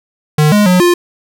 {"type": "tone with pitch steps", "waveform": "square", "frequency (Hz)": [151.5, 208, 181.3, 351.2], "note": ["D#3", "G#3", "F#3", "F4"], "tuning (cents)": [-46, 3, -35, 10], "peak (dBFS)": -7, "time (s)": [0.38, 0.94], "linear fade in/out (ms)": 5, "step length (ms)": 140, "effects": []}